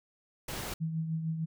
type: noise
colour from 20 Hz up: pink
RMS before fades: -38 dBFS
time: 0.48-0.74 s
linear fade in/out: 5 ms
type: tone with tremolo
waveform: sine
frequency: 161.1 Hz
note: E3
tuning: 39 cents flat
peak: -28 dBFS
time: 0.8-1.46 s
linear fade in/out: 20 ms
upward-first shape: triangle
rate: 6.6 Hz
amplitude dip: 55%
effects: none